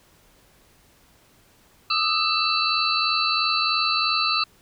sine tone cluster, 1218 / 1301 / 2669 / 4050 / 4494 Hz, D#6 / E6 / E7 / B7 / C#8, -37 / -23 / +21 / +43 / +23 cents, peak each -26 dBFS, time 1.9-4.44 s, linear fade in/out 5 ms, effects pink hiss -57 dBFS RMS until 4.61 s

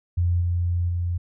sine tone with level steps, 87.31 Hz, F2, in tune, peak -18 / -20 / -22 dBFS, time 0.17-1.18 s, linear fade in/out 10 ms, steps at 0.4 / 0.88 s, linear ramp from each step 20 ms, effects none

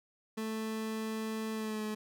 30% pulse tone with pitch glide, 220 to 214.2 Hz, A3 to A3, 0 to -46 cents, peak -32 dBFS, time 0.37-1.95 s, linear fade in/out 10 ms, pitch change -46 cents, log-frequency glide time 1.53-1.83 s, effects none

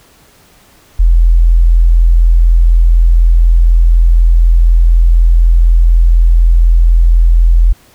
sine tone, 42.03 Hz, E1, 34 cents sharp, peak -3 dBFS, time 0.99-7.73 s, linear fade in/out 10 ms, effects pink hiss -45 dBFS RMS until 7.94 s

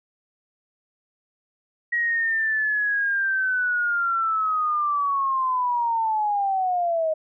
sine linear sweep, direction down, 1906 to 622.3 Hz, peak -20 dBFS, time 1.92-7.14 s, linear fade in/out 10 ms, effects none

